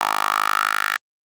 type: tone with high-pass filter sweep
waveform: 10% pulse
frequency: 51.7 Hz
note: G#1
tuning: 7 cents flat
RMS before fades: -21 dBFS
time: 0.01-0.97 s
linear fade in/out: 0 ms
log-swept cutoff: 980 to 1600 Hz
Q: 5.1
effects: Opus 48 kbps